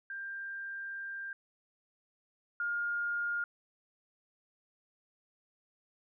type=tone pair in turn; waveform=sine; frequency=1589 / 1415.6 Hz; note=G6 / F6; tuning=+23 / +23 cents; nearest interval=major second; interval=200 cents; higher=first; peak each=-38 / -31 dBFS; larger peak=second; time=0.1-1.33 / 2.6-3.44 s; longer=first; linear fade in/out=2 ms; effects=none

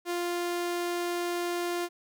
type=tone; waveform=sawtooth; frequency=349.2 Hz; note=F4; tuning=in tune; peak=-25 dBFS; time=0.05-1.89 s; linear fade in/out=50 ms; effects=none

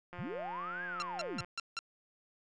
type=click train; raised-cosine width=0.5 ms; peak=-32 dBFS; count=234; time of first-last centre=0.13-1.446 s; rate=177 Hz
type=linear two-way sweep; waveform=sine; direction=up then down; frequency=79.7 to 1674 to 79.7 Hz; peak=-38 dBFS; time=0.18-1.42 s; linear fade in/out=10 ms; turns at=0.84 s
type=tone bursts; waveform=15% pulse; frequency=1365 Hz; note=F6; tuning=40 cents flat; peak=-29 dBFS; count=5; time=1-1.79 s; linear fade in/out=0 ms; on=22 ms; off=170 ms
effects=resampled to 22050 Hz

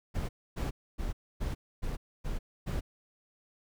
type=noise bursts; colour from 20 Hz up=brown; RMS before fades=-33 dBFS; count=7; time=0.14-2.81 s; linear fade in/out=20 ms; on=150 ms; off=270 ms; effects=none

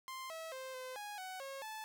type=tone with pitch steps; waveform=sawtooth; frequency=1048 / 648 / 523 / 513 / 828 / 748 / 544 / 870 Hz; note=C6 / E5 / C5 / C5 / G#5 / F#5 / C#5 / A5; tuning=+2 / -30 / -1 / -34 / -5 / +19 / -33 / -20 cents; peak=-40 dBFS; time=0.08-1.84 s; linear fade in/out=0 ms; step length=220 ms; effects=none

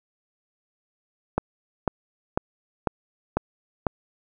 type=click train; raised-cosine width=1 ms; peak=-7 dBFS; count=6; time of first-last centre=1.38-3.868 s; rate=2.01 Hz; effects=none

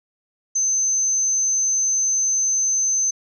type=tone; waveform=sine; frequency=6190 Hz; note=G8; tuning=23 cents flat; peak=-17 dBFS; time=0.55-3.11 s; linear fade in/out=10 ms; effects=none

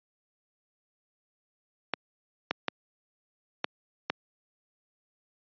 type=clicks; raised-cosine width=0.3 ms; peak=-10 dBFS; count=5; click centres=1.937 / 2.51 / 2.683 / 3.644 / 4.1 s; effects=high-pass 200 Hz 12 dB/octave + resampled to 11025 Hz

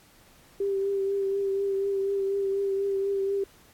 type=tone with vibrato; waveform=sine; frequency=393.7 Hz; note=G4; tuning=8 cents sharp; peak=-24 dBFS; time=0.6-3.44 s; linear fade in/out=5 ms; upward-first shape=triangle; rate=4.1 Hz; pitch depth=27 cents each way; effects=pink hiss -57 dBFS RMS until 3.73 s + AAC 64 kbps

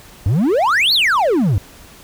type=exponential two-way sweep; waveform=triangle; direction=up then down; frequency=87.1 to 4567 to 87.1 Hz; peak=-10 dBFS; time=0.26-1.58 s; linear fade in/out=0 ms; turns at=0.93 s; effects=pink hiss -42 dBFS RMS until 2.03 s

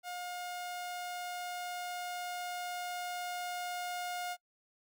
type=tone with level ramp; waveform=sawtooth; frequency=714 Hz; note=F5; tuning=38 cents sharp; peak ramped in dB=-35 to -32 dBFS; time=0.03-4.37 s; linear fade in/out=50 ms; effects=noise-tail reverb RT60 0.1 s tail -26 dB re dry + MP3 96 kbps

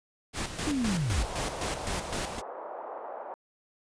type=noise with tremolo; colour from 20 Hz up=pink; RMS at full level=-32 dBFS; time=0.33-2.42 s; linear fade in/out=50 ms; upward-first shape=square; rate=3.9 Hz; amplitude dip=60%
type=linear sweep; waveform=sine; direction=down; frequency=311.3 to 37.86 Hz; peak=-26 dBFS; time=0.67-1.25 s; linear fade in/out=0 ms
type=band-pass noise; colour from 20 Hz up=pink; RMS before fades=-40 dBFS; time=1.22-3.34 s; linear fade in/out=0 ms; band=510 to 990 Hz; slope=24 dB/octave
effects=resampled to 22050 Hz

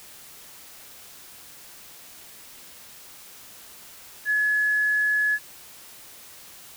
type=tone with tanh clipping; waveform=triangle; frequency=1700 Hz; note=G#6; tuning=40 cents sharp; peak=-19 dBFS; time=4.25-5.39 s; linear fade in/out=50 ms; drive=2 dB; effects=white hiss -46 dBFS RMS until 6.76 s

